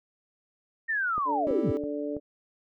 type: linear sweep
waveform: sine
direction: down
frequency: 1858 to 62.6 Hz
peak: -25 dBFS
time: 0.88-1.72 s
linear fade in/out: 20 ms
type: click train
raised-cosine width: 2 ms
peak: -26 dBFS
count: 4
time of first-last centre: 1.18-2.167 s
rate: 3.04 Hz
type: harmonic tone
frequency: 146.2 Hz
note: D3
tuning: 7 cents flat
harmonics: 2 / 3 / 4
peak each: -32 / -35 / -35 dBFS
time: 1.25-2.2 s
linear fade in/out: 50 ms
type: chord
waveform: triangle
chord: A minor seventh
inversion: first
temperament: equal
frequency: 261.6 / 329.6 / 392 / 440 Hz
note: C4 / E4 / G4 / A4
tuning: 0 / 0 / 0 / 0 cents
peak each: -32 dBFS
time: 1.47-1.77 s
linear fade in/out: 0 ms
effects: none